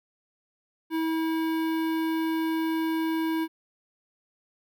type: tone with notch filter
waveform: square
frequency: 322.6 Hz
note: E4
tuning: 37 cents flat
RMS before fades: -27 dBFS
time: 0.9-3.48 s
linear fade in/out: 50 ms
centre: 6900 Hz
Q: 0.52
effects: none